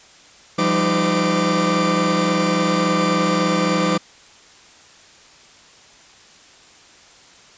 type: tone cluster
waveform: 40% pulse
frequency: 172.6 / 196.2 / 310.5 / 508 / 1178 Hz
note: F3 / G3 / D#4 / B4 / D6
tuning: -20 / +2 / -3 / +49 / +5 cents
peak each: -22 dBFS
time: 0.58-3.98 s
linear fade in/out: 10 ms
effects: white hiss -47 dBFS RMS until 7.57 s + resampled to 16000 Hz